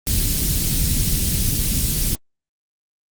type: band-stop noise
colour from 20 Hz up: pink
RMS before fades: -19 dBFS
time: 0.07-2.15 s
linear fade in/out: 0 ms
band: 190 to 4600 Hz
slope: 12 dB/octave
effects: Opus 24 kbps